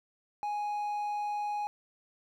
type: tone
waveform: triangle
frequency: 830.6 Hz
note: G#5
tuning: in tune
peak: -29 dBFS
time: 0.43-1.67 s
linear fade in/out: 0 ms
effects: none